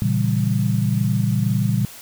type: chord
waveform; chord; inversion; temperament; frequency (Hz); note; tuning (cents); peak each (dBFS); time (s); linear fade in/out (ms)
sine; A# diminished seventh; none; equal; 116.54 / 138.59 / 164.81 / 196; A#2 / C#3 / E3 / G3; 0 / 0 / 0 / 0; -20 / -23 / -25 / -22; 0.02-1.85; 0
effects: white hiss -40 dBFS RMS until 2.01 s